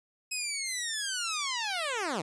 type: linear sweep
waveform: 10% pulse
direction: down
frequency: 2563 to 141.3 Hz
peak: -22 dBFS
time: 0.31-2.22 s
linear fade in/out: 10 ms
effects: resampled to 22050 Hz